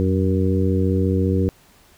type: harmonic tone with a mistuned harmonic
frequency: 94.6 Hz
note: F#2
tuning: 39 cents sharp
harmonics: 1 / 2 / 3 / 4 / 5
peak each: -19 / -22 / -24 / -25 / -26 dBFS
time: 0-1.49 s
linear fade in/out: 0 ms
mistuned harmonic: 1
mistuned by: -86 cents
effects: pink hiss -53 dBFS RMS until 1.97 s